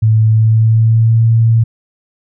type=tone with pitch glide; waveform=sine; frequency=110 to 113.94 Hz; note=A2 to A#2; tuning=0 to -39 cents; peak=-6 dBFS; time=0.02-1.64 s; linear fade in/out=10 ms; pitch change=+61 cents; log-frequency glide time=0.29-1.22 s; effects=none